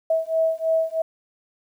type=beating tone pair; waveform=sine; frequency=646 / 649.1 Hz; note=E5 / E5; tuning=-35 / -27 cents; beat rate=3.1 Hz; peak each=-22 dBFS; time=0.1-1.02 s; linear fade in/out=5 ms; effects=9-bit